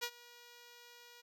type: tone with ADSR envelope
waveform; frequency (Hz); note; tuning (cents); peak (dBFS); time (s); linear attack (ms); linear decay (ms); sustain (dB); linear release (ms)
5% pulse; 479.8; A#4; +50; -23; 0.01-1.22; 25; 65; -21; 19
effects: none